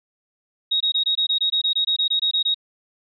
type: tone bursts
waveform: sine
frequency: 3774 Hz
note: A#7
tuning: 21 cents sharp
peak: -17 dBFS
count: 16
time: 0.71-2.545 s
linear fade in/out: 10 ms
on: 95 ms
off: 21 ms
effects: none